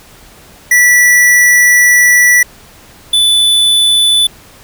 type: tone pair in turn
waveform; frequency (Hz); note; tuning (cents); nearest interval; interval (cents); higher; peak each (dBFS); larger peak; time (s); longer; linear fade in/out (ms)
square; 1957 / 3487; B6 / A7; -16 / -16; minor seventh; 1000; second; -5 / -7; first; 0.71-2.43 / 3.13-4.27; first; 5
effects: pink hiss -39 dBFS RMS until 4.63 s